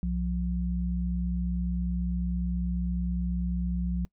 sine tone pair together, 62.69 / 177.3 Hz, B1 / F3, +27 / +26 cents, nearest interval octave + tritone, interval 1799 cents, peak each -29 / -29 dBFS, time 0.03-4.05 s, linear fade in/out 0 ms, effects noise-tail reverb RT60 0.1 s tail -24 dB re dry

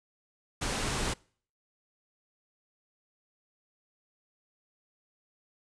pink low-pass noise, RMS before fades -32 dBFS, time 0.61-1.14 s, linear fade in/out 10 ms, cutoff 9800 Hz, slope 48 dB/octave, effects noise-tail reverb RT60 0.5 s tail -25 dB re dry

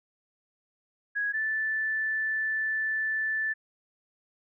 sine tone pair in turn, 1661.2 / 1756.5 Hz, G#6 / A6, 0 / -3 cents, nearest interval minor second, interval 97 cents, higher second, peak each -26 dBFS, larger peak neither, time 1.15-1.33 / 1.33-3.54 s, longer second, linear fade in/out 20 ms, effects none

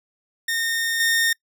sawtooth tone with level steps, 1833 Hz, A#6, 30 cents flat, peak -18 / -14 dBFS, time 0.48-1.33 s, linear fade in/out 5 ms, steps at 1 s, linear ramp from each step 2 ms, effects noise-tail reverb RT60 0.1 s tail -26 dB re dry

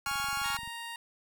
sawtooth chord, Db major, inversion second, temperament equal, 830.6 / 1108.7 / 1396.9 Hz, Ab5 / Db6 / F6, 0 / 0 / 0 cents, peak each -33 / -32 / -30 dBFS, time 0.06-0.57 s, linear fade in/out 2 ms
click train, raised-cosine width 5 ms, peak -38 dBFS, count 15, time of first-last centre 0.07-0.676 s, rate 23.1 Hz
15% pulse tone, 932.3 Hz, A#5, in tune, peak -32 dBFS, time 0.44-0.96 s, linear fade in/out 2 ms
effects none

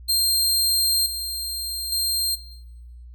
sawtooth tone with level steps, 4186 Hz, C8, in tune, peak -15 / -24 / -18 dBFS, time 0.08-2.36 s, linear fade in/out 20 ms, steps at 1.06 / 1.92 s, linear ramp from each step 2 ms, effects noise-tail reverb RT60 1.0 s tail -17 dB re dry + added 60 Hz sine -39 dBFS peak until 3.14 s

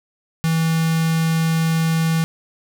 square tone with notch filter, 162.6 Hz, E3, 23 cents flat, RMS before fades -18 dBFS, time 0.44-2.24 s, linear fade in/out 0 ms, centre 570 Hz, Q 0.89, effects none

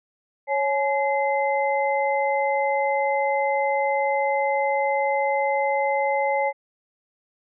sine tone cluster, 553 / 849 / 2064 Hz, C#5 / G#5 / C7, -4 / +38 / -24 cents, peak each -23 / -23 / -28 dBFS, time 0.47-6.53 s, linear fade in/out 50 ms, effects none

